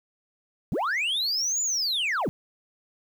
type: linear two-way sweep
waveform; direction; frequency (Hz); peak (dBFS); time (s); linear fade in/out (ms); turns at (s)
sine; up then down; 105.2 to 7110 to 105.2; -21; 0.72-2.29; 0; 1.62
effects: tanh soft clip ceiling -23 dBFS + 9-bit